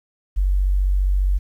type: tone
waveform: sine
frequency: 47.41 Hz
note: F#1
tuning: 43 cents sharp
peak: -15 dBFS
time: 0.36-1.39 s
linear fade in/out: 20 ms
effects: 9-bit